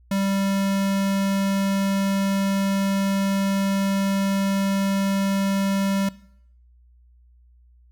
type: tone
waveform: square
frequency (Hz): 196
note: G3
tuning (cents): 0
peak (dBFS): -21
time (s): 0.11-6.09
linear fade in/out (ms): 5
effects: noise-tail reverb RT60 0.7 s tail -20 dB re dry + added 60 Hz sine -51 dBFS peak until 7.91 s